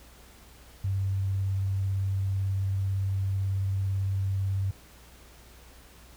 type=tone with vibrato; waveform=sine; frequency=97 Hz; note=G2; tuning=18 cents flat; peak=-25 dBFS; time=0.84-4.71 s; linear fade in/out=5 ms; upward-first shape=sine; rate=18 Hz; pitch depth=14 cents each way; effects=added 60 Hz sine -53 dBFS peak until 6.16 s + pink hiss -54 dBFS RMS until 6.16 s